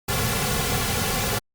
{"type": "noise with comb filter", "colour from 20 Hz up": "pink", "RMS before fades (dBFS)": -24, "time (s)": [0.08, 1.39], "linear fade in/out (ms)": 10, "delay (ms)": 3.2, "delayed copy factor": -0.9, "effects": ["Opus 48 kbps"]}